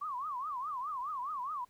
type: tone with vibrato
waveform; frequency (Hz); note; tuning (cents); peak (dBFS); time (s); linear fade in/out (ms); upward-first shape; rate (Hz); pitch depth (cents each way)
sine; 1108.7; C#6; 0; -35; 0.01-1.65; 10; triangle; 4.8; 260
effects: pink hiss -69 dBFS RMS until 1.69 s